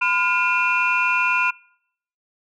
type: tone cluster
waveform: sine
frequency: 1009 / 1418 / 2418 / 2690 Hz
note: B5 / F6 / D7 / E7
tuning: +37 / +26 / +50 / +34 cents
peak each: -22 dBFS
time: 0.01-1.51 s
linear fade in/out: 10 ms
effects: noise-tail reverb RT60 0.7 s tail -26 dB re dry + tanh soft clip ceiling -8 dBFS